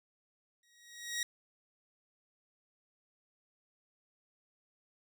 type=tone with exponential growth; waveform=15% pulse; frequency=1895 Hz; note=A#6; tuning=28 cents sharp; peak=-25 dBFS; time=0.63-1.23 s; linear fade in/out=2 ms; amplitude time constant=130 ms; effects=none